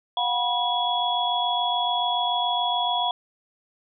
sine tone cluster, 715 / 762 / 973 / 3359 Hz, F5 / G5 / B5 / G#7, +41 / -49 / -26 / +19 cents, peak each -26 / -33 / -26 / -26 dBFS, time 0.17-3.11 s, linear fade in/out 2 ms, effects none

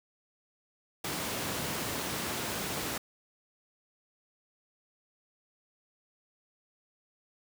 pink high-pass noise, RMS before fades -35 dBFS, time 1.04-2.98 s, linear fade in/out 5 ms, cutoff 120 Hz, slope 12 dB/octave, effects none

